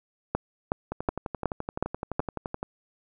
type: two click trains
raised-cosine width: 1 ms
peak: -17 / -10 dBFS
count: 21 / 6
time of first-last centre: 0.92-2.629 / 0.35-2.195 s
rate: 11.7 / 2.71 Hz
effects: none